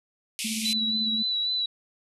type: band-pass noise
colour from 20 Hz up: pink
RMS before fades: -32 dBFS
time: 0.39-0.73 s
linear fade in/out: 0 ms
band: 2200 to 12000 Hz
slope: 96 dB/octave
type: tone with tremolo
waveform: sine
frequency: 220 Hz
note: A3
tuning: in tune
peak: -28 dBFS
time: 0.44-1.23 s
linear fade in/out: 10 ms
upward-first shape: triangle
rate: 16 Hz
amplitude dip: 55%
type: tone with vibrato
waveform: sine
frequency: 3951 Hz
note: B7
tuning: in tune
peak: -24 dBFS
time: 0.65-1.66 s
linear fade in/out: 5 ms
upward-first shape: sine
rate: 3.7 Hz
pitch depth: 30 cents each way
effects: none